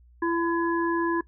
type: harmonic tone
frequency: 336.8 Hz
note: E4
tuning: 37 cents sharp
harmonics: 1 / 3 / 5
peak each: -24 / -29 / -31 dBFS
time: 0.22-1.21 s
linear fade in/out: 5 ms
effects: noise-tail reverb RT60 0.1 s tail -20 dB re dry + added 60 Hz sine -52 dBFS peak until 1.27 s